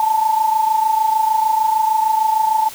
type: tone pair together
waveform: sine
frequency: 873 / 899.6 Hz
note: A5 / A5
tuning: -14 / +38 cents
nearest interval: minor second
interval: 52 cents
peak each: -14 / -20 dBFS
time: 0-2.69 s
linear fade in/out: 2 ms
effects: white hiss -35 dBFS RMS until 2.74 s